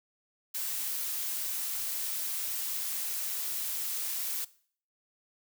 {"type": "noise", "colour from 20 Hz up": "blue", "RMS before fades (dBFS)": -34, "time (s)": [0.54, 4.45], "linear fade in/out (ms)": 10, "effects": ["noise-tail reverb RT60 0.5 s tail -19 dB re dry"]}